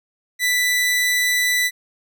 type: tone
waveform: sawtooth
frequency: 1981 Hz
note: B6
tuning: 5 cents sharp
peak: -13 dBFS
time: 0.39-1.71 s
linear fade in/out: 50 ms
effects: none